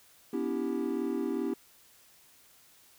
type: chord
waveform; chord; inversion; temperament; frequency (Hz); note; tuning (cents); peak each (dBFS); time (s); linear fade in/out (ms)
triangle; C# half-diminished seventh; third; equal with one note detuned; 246.9 / 284.5 / 329.6 / 392; B3 / C#4 / E4 / G4; 0 / +45 / 0 / 0; -33; 0.33-1.54; 5
effects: white hiss -60 dBFS RMS until 2.98 s